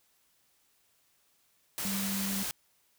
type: tone in noise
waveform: sine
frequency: 196 Hz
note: G3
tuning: in tune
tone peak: -33 dBFS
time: 1.85-2.43 s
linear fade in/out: 0 ms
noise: white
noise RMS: -35 dBFS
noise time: 1.78-2.51 s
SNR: -1 dB
effects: white hiss -70 dBFS RMS until 2.98 s